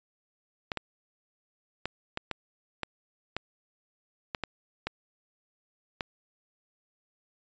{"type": "clicks", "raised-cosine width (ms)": 0.3, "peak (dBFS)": -15, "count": 11, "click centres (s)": [0.718, 0.773, 1.856, 2.174, 2.313, 2.833, 3.366, 4.348, 4.437, 4.87, 6.008], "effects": ["resampled to 16000 Hz"]}